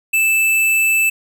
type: tone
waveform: square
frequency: 2637 Hz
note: E7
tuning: in tune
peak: -13 dBFS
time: 0.13-1.1 s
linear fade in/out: 10 ms
effects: none